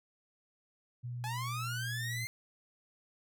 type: tone with pitch glide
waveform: sine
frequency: 121.8 to 118.81 Hz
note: B2 to A#2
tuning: -24 to +33 cents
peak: -37 dBFS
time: 1.03-2.26 s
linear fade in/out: 20 ms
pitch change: -43 cents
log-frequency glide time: 1.24-2.04 s
type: linear sweep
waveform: sawtooth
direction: up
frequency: 830.6 to 2116 Hz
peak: -34 dBFS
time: 1.24-2.27 s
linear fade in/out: 0 ms
effects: none